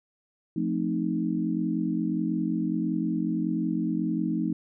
sine chord, F dominant seventh, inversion none, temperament equal, 174.61 / 220 / 261.6 / 311.1 Hz, F3 / A3 / C4 / Eb4, 0 / 0 / 0 / 0 cents, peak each -30 / -30 / -32 / -29 dBFS, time 0.56-4.53 s, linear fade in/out 5 ms, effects none

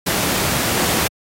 pink noise, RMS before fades -18 dBFS, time 0.06-1.08 s, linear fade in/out 10 ms, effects high-pass 100 Hz 12 dB/octave + AAC 48 kbps

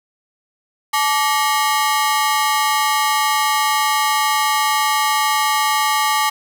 sawtooth ring-modulated tone, 1014 Hz, B5, 45 cents sharp, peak -8 dBFS, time 0.93-6.3 s, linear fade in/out 10 ms, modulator 151 Hz, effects none

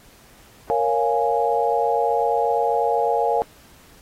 sine chord, Bb minor seventh, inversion none, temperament equal, 466.2 / 554.4 / 698.5 / 830.6 Hz, Bb4 / Db5 / F5 / Ab5, 0 / 0 / 0 / 0 cents, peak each -22 / -25 / -23 / -22 dBFS, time 0.7-3.42 s, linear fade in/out 0 ms, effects pink hiss -51 dBFS RMS until 4.01 s + AAC 48 kbps

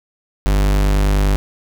45% pulse tone, 49.63 Hz, G1, 22 cents sharp, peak -12 dBFS, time 0.46-1.36 s, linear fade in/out 0 ms, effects none

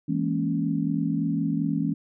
sine chord, A# half-diminished seventh, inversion second, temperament equal, 164.81 / 207.7 / 233.1 / 277.2 Hz, E3 / G#3 / A#3 / C#4, 0 / 0 / 0 / 0 cents, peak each -27 / -30 / -30 / -27 dBFS, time 0.08-1.94 s, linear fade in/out 10 ms, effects none

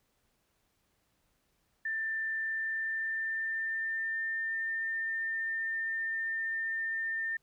sine tone with pitch glide, 1781 to 1803.8 Hz, A6 to A6, +21 to +43 cents, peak -31 dBFS, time 1.85-7.37 s, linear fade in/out 5 ms, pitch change +22 cents, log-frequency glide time 2.36-4.68 s, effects pink hiss -75 dBFS RMS until 7.42 s

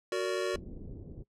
square chord, Gb augmented, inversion none, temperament just, 370 / 462.5 / 578.1 Hz, Gb4 / Bb4 / D5, 0 / -14 / -27 cents, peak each -33 / -36 / -36 dBFS, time 0.12-0.56 s, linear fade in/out 2 ms
pink low-pass noise, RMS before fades -44 dBFS, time 0.53-1.24 s, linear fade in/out 20 ms, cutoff 390 Hz, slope 24 dB/octave
effects noise-tail reverb RT60 0.1 s tail -23 dB re dry + low-pass 8000 Hz 12 dB/octave

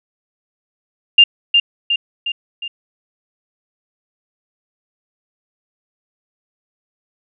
sine tone with echo, 2800 Hz, F7, 4 cents sharp, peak -3 dBFS, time 1.18-1.24 s, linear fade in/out 5 ms, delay 360 ms, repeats 4, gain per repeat -5 dB, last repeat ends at 2.68 s, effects none

